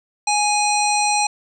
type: harmonic tone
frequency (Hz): 830.6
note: G#5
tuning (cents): 0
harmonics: 1 / 3 / 5 / 7 / 9 / 10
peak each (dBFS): -18 / -23 / -25 / -26 / -28 / -28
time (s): 0.27-1.27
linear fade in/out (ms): 5
effects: none